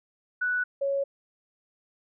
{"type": "tone pair in turn", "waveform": "sine", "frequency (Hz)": [1480, 554.4], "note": ["F#6", "C#5"], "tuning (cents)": [0, 0], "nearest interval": "octave + perfect fourth", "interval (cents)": 1700, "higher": "first", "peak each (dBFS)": -24, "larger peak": "neither", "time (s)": [[0.41, 0.64], [0.81, 1.04]], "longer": "neither", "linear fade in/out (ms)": 10, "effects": []}